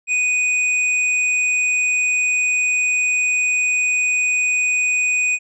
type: tone with tanh clipping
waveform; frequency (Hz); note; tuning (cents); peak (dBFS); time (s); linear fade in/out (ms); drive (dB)
sine; 2485; D#7; -3; -17; 0.07-5.39; 50; 16
effects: resampled to 22050 Hz